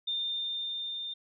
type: tone with level ramp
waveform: sine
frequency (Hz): 3612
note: A7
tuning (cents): +45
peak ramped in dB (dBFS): -29 to -35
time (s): 0.07-1.14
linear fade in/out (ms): 10
effects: none